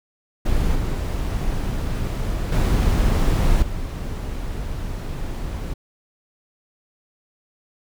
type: noise with level steps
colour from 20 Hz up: brown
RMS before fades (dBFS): -20 / -23 / -17 / -27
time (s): 0.45-5.74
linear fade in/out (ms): 10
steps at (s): 0.75 / 2.52 / 3.62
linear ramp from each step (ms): 5
effects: none